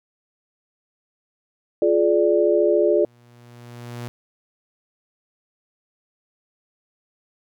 sine chord, D diminished, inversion first, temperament equal with one note detuned, 349.2 / 423.1 / 587.3 Hz, F4 / Ab4 / D5, 0 / +32 / 0 cents, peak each -19 dBFS, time 1.82-3.05 s, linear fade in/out 2 ms
sawtooth tone with exponential growth, 120 Hz, B2, 49 cents flat, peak -25 dBFS, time 2.51-4.08 s, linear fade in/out 0 ms, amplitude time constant 340 ms
effects none

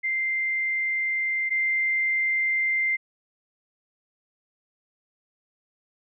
sine tone pair in turn, 2090 / 2090 Hz, C7 / C7, -2 / -2 cents, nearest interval unison, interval 0 cents, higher neither, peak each -23 / -21 dBFS, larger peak second, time 0.03-1.5 / 1.5-2.97 s, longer neither, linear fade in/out 20 ms, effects none

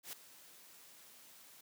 white noise with ADSR envelope, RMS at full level -44 dBFS, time 0.03-1.61 s, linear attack 98 ms, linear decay 5 ms, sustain -15 dB, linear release 4 ms, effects high-pass 150 Hz 12 dB/octave

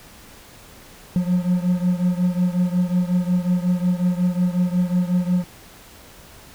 triangle beating tone pair, 177.6 / 183.1 Hz, F3 / F#3, +29 / -18 cents, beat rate 5.5 Hz, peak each -17 / -20 dBFS, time 1.16-5.44 s, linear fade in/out 0 ms, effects pink hiss -45 dBFS RMS until 6.54 s

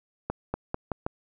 accelerating click train, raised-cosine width 1 ms, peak -14 dBFS, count 5, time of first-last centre 0.3-1.065 s, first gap 240 ms, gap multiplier 0.85, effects none

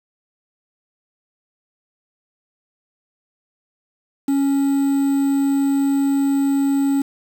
triangle tone with quantisation, 277.2 Hz, C#4, in tune, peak -13 dBFS, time 4.28-7.02 s, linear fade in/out 5 ms, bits 6, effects none

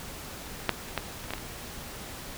clicks, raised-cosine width 0.3 ms, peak -6 / -26 / -11 / -26 / -17 / -14 / -24 dBFS, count 7, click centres 0.693 / 0.886 / 0.977 / 1.241 / 1.306 / 1.336 / 1.381 s, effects pink hiss -41 dBFS RMS until 2.37 s

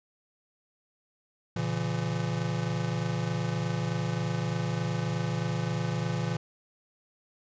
square chord, A# diminished, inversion none, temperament just, 116.54 / 139.85 / 167.82 Hz, A#2 / C#3 / E3, 0 / +16 / +31 cents, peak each -33 / -35 / -32 dBFS, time 1.56-6.37 s, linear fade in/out 5 ms, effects resampled to 16000 Hz

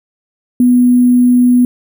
sine tone with sample-and-hold, 246.9 Hz, B3, in tune, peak -5 dBFS, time 0.6-1.65 s, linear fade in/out 2 ms, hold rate 11025 Hz, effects none

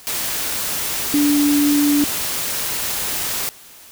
sine tone in noise, 290.6 Hz, D4, 18 cents flat, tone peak -13 dBFS, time 1.14-2.04 s, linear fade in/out 0 ms, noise white, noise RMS -23 dBFS, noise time 0.07-3.49 s, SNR +7 dB, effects white hiss -43 dBFS RMS until 3.91 s

